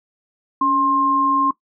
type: tone pair together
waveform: sine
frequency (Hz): 281.3 / 1061.3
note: C#4 / C6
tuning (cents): +26 / +24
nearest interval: octave + major seventh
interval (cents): 2298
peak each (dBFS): -22 / -15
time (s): 0.61-1.51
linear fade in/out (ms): 5
effects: noise-tail reverb RT60 0.1 s tail -18 dB re dry